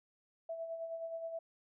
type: tone with tremolo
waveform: sine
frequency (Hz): 659.3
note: E5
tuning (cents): 0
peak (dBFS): -37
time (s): 0.49-1.39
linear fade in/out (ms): 5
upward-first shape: sine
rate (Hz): 9.5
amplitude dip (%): 50
effects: none